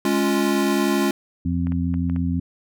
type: chord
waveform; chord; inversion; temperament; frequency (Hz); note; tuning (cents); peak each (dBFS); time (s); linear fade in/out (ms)
square; Db major; second; equal; 207.7 / 277.2 / 349.2; Ab3 / Db4 / F4; 0 / 0 / 0; -23; 0.05-1.11; 2
type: harmonic tone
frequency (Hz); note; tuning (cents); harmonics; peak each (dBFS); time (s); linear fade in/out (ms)
86.1; F2; -24; 1 / 2 / 3; -24 / -24 / -24; 1.45-2.4; 5
type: clicks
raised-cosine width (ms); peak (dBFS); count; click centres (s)
0.5; -24; 5; 1.67 / 1.721 / 1.941 / 2.098 / 2.162
effects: none